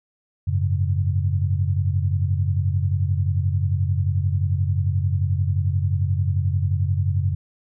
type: chord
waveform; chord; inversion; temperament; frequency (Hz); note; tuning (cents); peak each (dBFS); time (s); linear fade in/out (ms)
sine; F# suspended second; none; equal; 92.5 / 103.83 / 138.59; F#2 / G#2 / C#3; 0 / 0 / 0; -20 / -25 / -25; 0.47-7.35; 10
effects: none